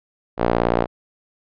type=tone with band-pass filter; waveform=sawtooth; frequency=58.5 Hz; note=A#1; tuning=7 cents sharp; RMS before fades=-19 dBFS; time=0.37-0.87 s; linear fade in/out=50 ms; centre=620 Hz; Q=1.1; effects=resampled to 11025 Hz